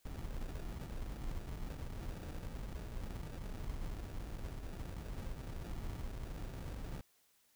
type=noise with sample-and-hold; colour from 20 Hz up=brown; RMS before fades=-43 dBFS; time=0.05-7.01 s; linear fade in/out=5 ms; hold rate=1050 Hz; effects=white hiss -72 dBFS RMS until 7.55 s